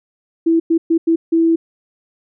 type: tone bursts at uneven times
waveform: sine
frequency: 329.6 Hz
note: E4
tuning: in tune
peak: -10 dBFS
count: 5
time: 0.46-0.6 / 0.7-0.78 / 0.9-0.98 / 1.07-1.16 / 1.32-1.56 s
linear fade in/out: 10 ms
effects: none

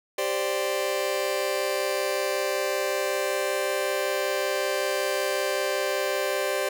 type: chord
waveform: sawtooth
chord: G suspended fourth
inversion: none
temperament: just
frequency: 392 / 522.7 / 588 Hz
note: G4 / C5 / D5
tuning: 0 / -2 / +2 cents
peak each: -26 / -25 / -24 dBFS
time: 0.18-6.69 s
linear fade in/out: 5 ms
effects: none

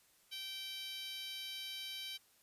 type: tone with high-pass filter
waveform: 10% pulse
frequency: 776 Hz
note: G5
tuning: 18 cents flat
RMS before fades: -45 dBFS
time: 0.31-2.18 s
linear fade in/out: 20 ms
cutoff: 3100 Hz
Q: 2.2
effects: white hiss -69 dBFS RMS until 2.42 s + resampled to 32000 Hz

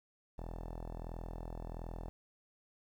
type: tone with low-pass filter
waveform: sawtooth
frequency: 41.41 Hz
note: E1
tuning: 9 cents sharp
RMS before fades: -44 dBFS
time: 0.38-2.09 s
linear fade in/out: 0 ms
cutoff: 760 Hz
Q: 2.3
effects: 11-bit

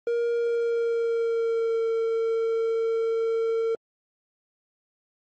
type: tone with pitch glide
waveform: triangle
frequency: 470.5 to 453.7 Hz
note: A#4 to A#4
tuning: +16 to -47 cents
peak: -20 dBFS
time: 0.07-3.75 s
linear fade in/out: 2 ms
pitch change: -63 cents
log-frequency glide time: 0.32-1.87 s
effects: MP3 32 kbps

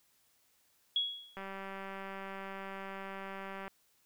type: tone with exponential decay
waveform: sine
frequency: 3338 Hz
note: G#7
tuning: 8 cents sharp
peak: -26 dBFS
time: 0.96-1.42 s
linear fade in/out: 2 ms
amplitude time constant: 100 ms
type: click train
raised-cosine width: 0.5 ms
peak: -29 dBFS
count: 449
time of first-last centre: 1.37-3.679 s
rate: 194 Hz
effects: white hiss -71 dBFS RMS until 4.05 s

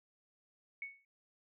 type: tone with exponential decay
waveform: sine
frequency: 2217 Hz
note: C#7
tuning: in tune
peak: -37 dBFS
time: 0.82-1.05 s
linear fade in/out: 2 ms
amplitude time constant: 50 ms
effects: none

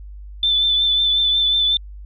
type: tone with vibrato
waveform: sine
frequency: 3520 Hz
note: A7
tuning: in tune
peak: -14 dBFS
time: 0.43-1.77 s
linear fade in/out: 2 ms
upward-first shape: triangle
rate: 5.5 Hz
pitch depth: 30 cents each way
effects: added 50 Hz sine -33 dBFS peak until 2.05 s

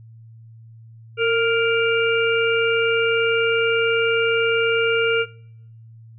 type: harmonic tone with a mistuned harmonic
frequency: 467.1 Hz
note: A#4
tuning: 3 cents sharp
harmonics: 1 / 3 / 5 / 6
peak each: -18 / -23 / -25 / -26 dBFS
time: 1.17-5.26 s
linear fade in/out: 50 ms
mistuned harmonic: 1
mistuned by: -37 cents
effects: noise-tail reverb RT60 0.8 s tail -24 dB re dry + added 113 Hz sine -41 dBFS peak until 6.18 s

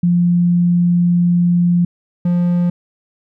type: tone pair in turn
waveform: sine / triangle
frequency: 174.61 / 175.37 Hz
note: F3 / F3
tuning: 0 / +7 cents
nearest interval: unison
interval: 7 cents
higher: second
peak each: -10 dBFS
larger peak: neither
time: 0.03-1.85 / 2.25-2.7 s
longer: first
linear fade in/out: 5 ms
effects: none

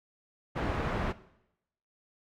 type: low-pass noise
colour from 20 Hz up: pink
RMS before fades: -32 dBFS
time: 0.55-1.13 s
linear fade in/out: 20 ms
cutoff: 1700 Hz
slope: 12 dB/octave
effects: noise-tail reverb RT60 0.8 s tail -17 dB re dry

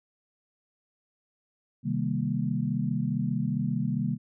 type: chord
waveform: sine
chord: C minor seventh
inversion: none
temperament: equal with one note detuned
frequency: 130.81 / 155.56 / 198.05 / 233.1 Hz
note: C3 / Eb3 / G3 / Bb3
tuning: 0 / 0 / +18 / 0 cents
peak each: -31 dBFS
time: 1.83-4.18 s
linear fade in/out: 50 ms
effects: none

